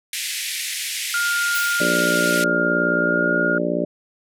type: band-pass noise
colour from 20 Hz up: pink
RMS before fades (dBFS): -27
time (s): 0.13-2.44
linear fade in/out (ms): 2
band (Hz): 1900 to 13000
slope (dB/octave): 48
type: tone with pitch glide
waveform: sine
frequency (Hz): 1410 to 1424.7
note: F6 to F6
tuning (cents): +16 to +34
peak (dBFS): -19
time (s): 1.14-3.58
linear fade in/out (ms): 2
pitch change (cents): +18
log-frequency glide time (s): 2.98-3.34
type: noise with exponential decay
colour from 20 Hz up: violet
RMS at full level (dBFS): -27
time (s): 1.55-2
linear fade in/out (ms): 5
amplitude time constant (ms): 96
type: harmonic tone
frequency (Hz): 58.9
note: A#1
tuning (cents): +19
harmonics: 3 / 4 / 5 / 6 / 7 / 8 / 9 / 10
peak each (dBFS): -27 / -28 / -26 / -28 / -28 / -35 / -32 / -24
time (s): 1.8-3.85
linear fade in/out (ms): 5
effects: none